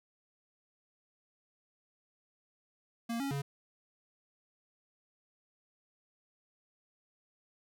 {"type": "tone with pitch steps", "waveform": "square", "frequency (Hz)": [232.4, 276.5, 140.3], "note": ["A#3", "C#4", "C#3"], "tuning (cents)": [-5, -4, 21], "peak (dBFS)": -34, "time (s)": [3.09, 3.42], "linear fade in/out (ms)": 10, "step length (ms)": 110, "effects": []}